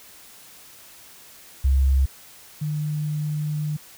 sine tone pair in turn, 67.2 / 150.86 Hz, C2 / D3, +47 / +47 cents, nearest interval octave + major second, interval 1400 cents, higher second, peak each -15 / -23 dBFS, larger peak first, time 1.64-2.06 / 2.61-3.77 s, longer second, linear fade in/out 10 ms, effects white hiss -47 dBFS RMS until 3.97 s

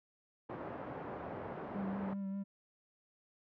white band-pass noise, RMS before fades -44 dBFS, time 0.49-2.14 s, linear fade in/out 10 ms, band 100 to 800 Hz, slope 12 dB/octave
triangle tone with vibrato, 196 Hz, G3, in tune, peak -35 dBFS, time 1.74-2.44 s, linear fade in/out 20 ms, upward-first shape sine, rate 5.1 Hz, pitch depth 23 cents each way
effects low-pass 2000 Hz 12 dB/octave

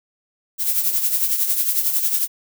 violet noise with tremolo, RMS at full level -17 dBFS, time 0.58-2.28 s, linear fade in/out 50 ms, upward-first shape triangle, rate 11 Hz, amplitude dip 65%, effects none

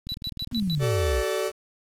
click train, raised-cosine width 5 ms, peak -24 dBFS, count 16, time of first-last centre 0.07-0.828 s, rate 19.8 Hz
triangle tone bursts, 3951 Hz, B7, in tune, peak -27 dBFS, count 5, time 0.09-0.75 s, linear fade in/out 0 ms, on 52 ms, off 100 ms
sine exponential sweep, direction down, 257.4 to 54.4 Hz, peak -23 dBFS, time 0.51-1.24 s, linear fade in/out 50 ms
45% pulse chord, D major, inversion first, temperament equal with one note detuned, 378.9 / 440 / 587.3 Hz, F#4 / A4 / D5, +41 / 0 / 0 cents, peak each -29 dBFS, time 0.79-1.52 s, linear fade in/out 50 ms
effects resampled to 32000 Hz + 8-bit

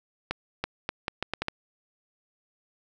accelerating click train, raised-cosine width 0.3 ms, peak -12 dBFS, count 8, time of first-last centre 0.31-1.484 s, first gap 330 ms, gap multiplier 0.76, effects none

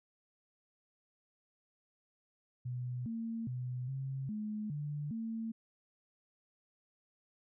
sine tone with pitch steps, 124.2 / 227.5 / 125.3 / 134.3 / 212.7 / 147.1 / 225.2 Hz, B2 / A#3 / B2 / C3 / G#3 / D3 / A3, +10 / -42 / +25 / +46 / +42 / +3 / +40 cents, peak -36 dBFS, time 2.65-5.52 s, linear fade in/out 10 ms, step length 410 ms, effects none

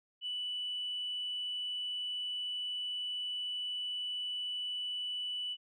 sine tone, 2969 Hz, F#7, 5 cents sharp, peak -34 dBFS, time 0.21-5.57 s, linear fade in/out 50 ms, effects tanh soft clip ceiling -30 dBFS

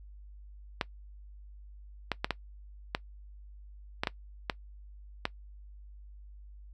clicks, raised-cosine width 0.3 ms, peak -12 dBFS, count 9, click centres 0.812 / 2.117 / 2.245 / 2.307 / 2.949 / 4.035 / 4.072 / 4.498 / 5.254 s, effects noise-tail reverb RT60 0.1 s tail -20 dB re dry + added 50 Hz sine -47 dBFS peak until 6.73 s

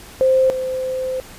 sine tone pair in turn, 523 / 517 Hz, C5 / C5, -1 / -21 cents, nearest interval unison, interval 20 cents, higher first, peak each -11 / -20 dBFS, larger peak first, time 0.21-0.5 / 0.5-1.2 s, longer second, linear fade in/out 0 ms, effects pink hiss -40 dBFS RMS until 1.38 s + resampled to 32000 Hz

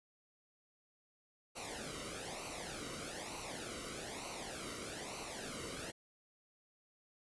pink noise with flanger, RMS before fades -45 dBFS, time 1.55-5.92 s, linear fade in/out 20 ms, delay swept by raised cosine 0.58 to 1.2 ms, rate 1.1 Hz, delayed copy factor -0.75, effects resampled to 24000 Hz

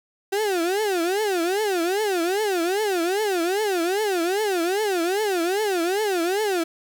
35% pulse tone with vibrato, 379.5 Hz, F#4, 44 cents sharp, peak -19 dBFS, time 0.32-6.64 s, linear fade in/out 10 ms, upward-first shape triangle, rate 2.5 Hz, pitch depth 270 cents each way, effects 9-bit

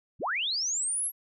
sine linear sweep, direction up, 43.08 to 11620 Hz, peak -27 dBFS, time 0.19-1.12 s, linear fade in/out 50 ms, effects none

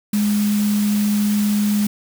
sine tone in noise, 207.7 Hz, G#3, in tune, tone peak -15 dBFS, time 0.13-1.87 s, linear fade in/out 5 ms, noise white, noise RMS -30 dBFS, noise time 0.13-1.87 s, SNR +12 dB, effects none

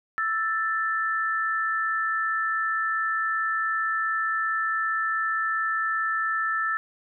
sine tone pair together, 1322.3 / 1765 Hz, E6 / A6, +5 / +5 cents, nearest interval perfect fourth, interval 500 cents, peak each -26 dBFS, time 0.18-6.77 s, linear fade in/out 0 ms, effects none

